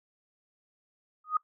sine tone with exponential growth, 1244.5 Hz, D#6, in tune, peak -20 dBFS, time 1.24-1.37 s, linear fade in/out 5 ms, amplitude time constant 27 ms, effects noise-tail reverb RT60 0.1 s tail -20 dB re dry

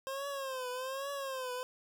25% pulse tone with vibrato, 530 Hz, C5, 22 cents sharp, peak -33 dBFS, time 0.07-1.63 s, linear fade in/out 0 ms, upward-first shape triangle, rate 1.2 Hz, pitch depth 120 cents each way, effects none

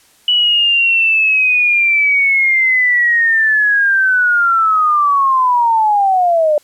sine linear sweep, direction down, 2960 to 587.3 Hz, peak -9 dBFS, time 0.28-6.58 s, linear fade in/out 2 ms, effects white hiss -50 dBFS RMS until 6.63 s + low-pass 12000 Hz 12 dB/octave

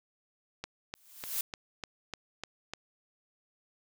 click train, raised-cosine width 0.2 ms, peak -20 dBFS, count 8, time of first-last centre 0.64-2.736 s, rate 3.34 Hz
blue noise with exponential growth, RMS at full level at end -30 dBFS, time 0.95-1.41 s, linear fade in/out 2 ms, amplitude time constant 99 ms
effects none

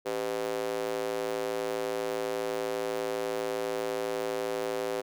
square tone with high-pass filter, 56.1 Hz, A1, 34 cents sharp, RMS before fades -32 dBFS, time 0.05-5.02 s, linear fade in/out 20 ms, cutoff 450 Hz, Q 3.9, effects none

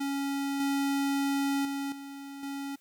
square tone with level steps, 278.1 Hz, C#4, 6 cents sharp, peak -30 / -27 / -32 / -41 / -35 dBFS, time 0-2.76 s, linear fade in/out 10 ms, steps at 0.6 / 1.65 / 1.92 / 2.43 s, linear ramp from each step 2 ms, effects white hiss -66 dBFS RMS until 2.8 s

